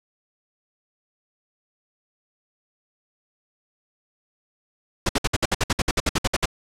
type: noise bursts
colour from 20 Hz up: pink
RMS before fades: -20 dBFS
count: 16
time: 5.06-6.457 s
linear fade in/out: 5 ms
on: 32 ms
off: 59 ms
effects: low-pass 8000 Hz 12 dB/octave